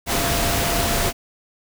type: tone in noise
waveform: sine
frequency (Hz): 687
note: F5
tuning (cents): -29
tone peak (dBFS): -27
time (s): 0.06-1.13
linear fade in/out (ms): 50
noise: pink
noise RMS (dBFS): -21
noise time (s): 0.06-1.13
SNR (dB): -9
effects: none